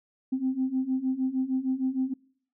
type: beating tone pair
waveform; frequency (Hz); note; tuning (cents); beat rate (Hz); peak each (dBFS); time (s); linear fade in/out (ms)
sine; 257.1 / 263.6; C4 / C4; -30 / +13; 6.5; -29 / -26; 0.32-2.14; 10
effects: noise-tail reverb RT60 0.6 s tail -25 dB re dry + tanh soft clip ceiling -18 dBFS